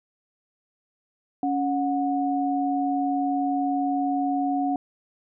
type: tone pair together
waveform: sine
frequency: 279.2 / 730 Hz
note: C#4 / F#5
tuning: +13 / -24 cents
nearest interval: octave + perfect fourth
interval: 1663 cents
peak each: -24 / -25 dBFS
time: 1.43-4.76 s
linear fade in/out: 2 ms
effects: none